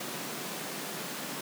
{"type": "high-pass noise", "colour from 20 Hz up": "pink", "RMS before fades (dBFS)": -38, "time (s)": [0, 1.41], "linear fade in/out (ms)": 5, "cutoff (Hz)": 150, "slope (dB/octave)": 48, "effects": []}